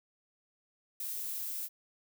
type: noise with ADSR envelope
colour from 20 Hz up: violet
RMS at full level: -36 dBFS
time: 1-1.69 s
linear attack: 4 ms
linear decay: 8 ms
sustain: -2 dB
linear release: 42 ms
effects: none